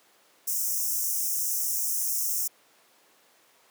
white high-pass noise, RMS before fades -28 dBFS, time 0.47-2.48 s, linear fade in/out 10 ms, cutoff 5400 Hz, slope 96 dB/octave, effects pink hiss -60 dBFS RMS until 3.7 s + high-pass 400 Hz 12 dB/octave

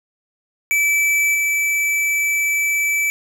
square tone with level steps, 2311 Hz, D7, 28 cents flat, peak -15 / -17 dBFS, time 0.71-3.1 s, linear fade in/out 0 ms, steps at 1.34 s, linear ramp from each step 10 ms, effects none

